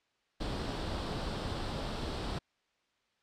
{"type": "noise with comb filter", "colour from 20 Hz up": "pink", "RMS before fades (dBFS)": -36, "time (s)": [0.4, 2.39], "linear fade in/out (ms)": 10, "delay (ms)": 0.23, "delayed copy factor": 0.5, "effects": ["white hiss -75 dBFS RMS until 3.22 s", "low-pass 4000 Hz 12 dB/octave"]}